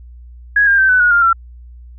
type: tone with pitch steps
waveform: sine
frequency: 1661.2 / 1605.5 / 1551.7 / 1499.8 / 1449.5 / 1400.9 / 1354 Hz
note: G#6 / G6 / G6 / F#6 / F#6 / F6 / E6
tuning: 0 / +41 / -18 / +23 / -36 / +5 / +46 cents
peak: -8 dBFS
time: 0.56-1.33 s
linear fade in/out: 5 ms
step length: 110 ms
effects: added 60 Hz sine -34 dBFS peak until 1.98 s